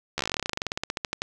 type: slowing click train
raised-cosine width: 0.2 ms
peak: -10 dBFS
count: 27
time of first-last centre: 0.18-1.219 s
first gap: 13 ms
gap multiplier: 1.08
effects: none